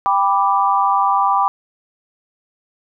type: chord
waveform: sine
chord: G major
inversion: none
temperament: equal with one note detuned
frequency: 791.7 / 987.8 / 1174.7 Hz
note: G5 / B5 / D6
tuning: +17 / 0 / 0 cents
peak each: -17 dBFS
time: 0.06-1.48 s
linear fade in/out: 0 ms
effects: none